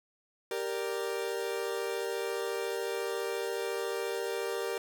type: chord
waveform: 40% pulse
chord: G minor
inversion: none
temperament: equal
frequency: 392 / 466.2 / 587.3 Hz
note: G4 / Bb4 / D5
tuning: 0 / 0 / 0 cents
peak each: -35 / -34 / -40 dBFS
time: 0.51-4.78 s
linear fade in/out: 2 ms
effects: none